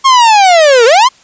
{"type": "linear two-way sweep", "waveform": "45% pulse", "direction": "down then up", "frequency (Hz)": [1092, 442.6, 1092], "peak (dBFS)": -3, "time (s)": [0.04, 1.09], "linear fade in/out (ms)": 20, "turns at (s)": 0.85, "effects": ["white hiss -44 dBFS RMS until 1.23 s", "resampled to 16000 Hz"]}